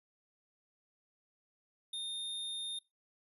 square tone, 3651 Hz, A#7, 37 cents flat, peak -38 dBFS, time 1.93-2.79 s, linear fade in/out 5 ms, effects noise-tail reverb RT60 0.2 s tail -19 dB re dry + resampled to 32000 Hz

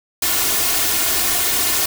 white noise with comb filter, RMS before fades -18 dBFS, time 0.22-1.86 s, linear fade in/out 5 ms, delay 2.8 ms, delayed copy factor +0.6, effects none

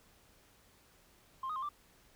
sine tone with pitch steps, 1056 / 1244 / 1058 / 1175 Hz, C6 / D#6 / C6 / D6, +16 / -1 / +19 / +1 cents, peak -34 dBFS, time 1.43-1.69 s, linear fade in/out 5 ms, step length 65 ms, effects tanh soft clip ceiling -33 dBFS + pink hiss -65 dBFS RMS until 2.15 s

